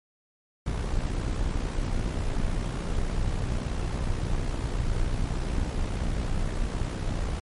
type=noise with amplitude modulation; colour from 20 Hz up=brown; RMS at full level=-25 dBFS; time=0.66-7.4 s; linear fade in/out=5 ms; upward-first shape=sine; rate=61.6 Hz; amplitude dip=55%; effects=MP3 48 kbps